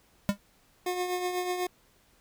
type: tone with exponential decay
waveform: square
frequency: 201.4 Hz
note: G3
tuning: 47 cents sharp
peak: -19 dBFS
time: 0.29-0.38 s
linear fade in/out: 0 ms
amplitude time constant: 18 ms
type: tone with tremolo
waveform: 25% pulse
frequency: 360.8 Hz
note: F#4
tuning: 44 cents flat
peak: -23 dBFS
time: 0.86-1.67 s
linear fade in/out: 5 ms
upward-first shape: triangle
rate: 8.1 Hz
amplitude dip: 55%
effects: pink hiss -64 dBFS RMS until 2.2 s